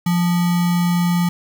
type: tone with sample-and-hold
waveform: sine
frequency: 174.61 Hz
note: F3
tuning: in tune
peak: -14 dBFS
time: 0.06-1.29 s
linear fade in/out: 5 ms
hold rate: 1050 Hz
effects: none